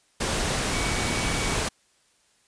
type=tone in noise; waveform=sine; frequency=2259 Hz; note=C#7; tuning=32 cents sharp; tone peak=-34 dBFS; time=0.73-1.56 s; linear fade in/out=10 ms; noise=pink; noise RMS=-26 dBFS; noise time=0.2-1.69 s; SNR=-11 dB; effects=white hiss -64 dBFS RMS until 2.47 s + resampled to 22050 Hz